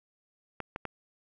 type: clicks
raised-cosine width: 0.5 ms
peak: -20 dBFS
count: 3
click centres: 0.603 / 0.761 / 0.853 s
effects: none